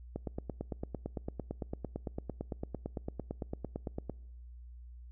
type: click train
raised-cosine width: 2 ms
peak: -23 dBFS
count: 36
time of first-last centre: 0.16-4.097 s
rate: 8.89 Hz
effects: noise-tail reverb RT60 1.0 s tail -26 dB re dry + added 60 Hz sine -47 dBFS peak until 5.11 s